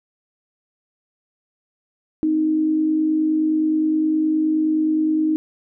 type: tone pair together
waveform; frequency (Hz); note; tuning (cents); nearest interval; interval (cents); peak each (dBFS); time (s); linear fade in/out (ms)
sine; 262.3 / 311.9; C4 / D#4; +4 / +4; minor third; 300; -28 / -16; 2.23-5.36; 0
effects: none